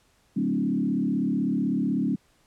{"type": "tone with frequency modulation", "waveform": "sine", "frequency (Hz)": 236.7, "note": "A#3", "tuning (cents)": 27, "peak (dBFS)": -22, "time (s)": [0.36, 2.16], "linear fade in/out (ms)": 10, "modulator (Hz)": 36, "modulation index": 1.7, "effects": ["pink hiss -64 dBFS RMS until 2.46 s", "low-pass 11000 Hz 12 dB/octave"]}